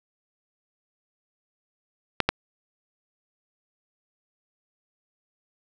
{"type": "clicks", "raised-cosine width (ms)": 0.3, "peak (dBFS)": -3, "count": 2, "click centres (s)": [2.203, 2.29], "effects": []}